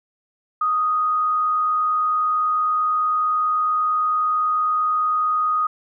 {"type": "tone with frequency modulation", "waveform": "sine", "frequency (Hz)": 1244.5, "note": "D#6", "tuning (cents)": 0, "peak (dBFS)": -17, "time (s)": [0.61, 5.67], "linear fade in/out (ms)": 5, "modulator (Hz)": 88, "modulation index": 0.22, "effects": []}